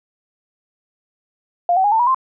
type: tone with pitch steps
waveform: sine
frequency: 700 / 759 / 822.9 / 892.2 / 967.3 / 1048.8 Hz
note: F5 / F#5 / G#5 / A5 / B5 / C6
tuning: +4 / +44 / -16 / +24 / -36 / +4 cents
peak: -12 dBFS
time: 1.69-2.146 s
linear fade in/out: 2 ms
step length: 76 ms
effects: none